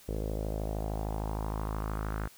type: tone with low-pass filter sweep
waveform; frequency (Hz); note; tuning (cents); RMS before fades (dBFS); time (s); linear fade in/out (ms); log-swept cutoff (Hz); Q
sawtooth; 53.1; G#1; +39; -34; 0.08-2.28; 10; 470 to 1500; 3
effects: white hiss -56 dBFS RMS until 2.37 s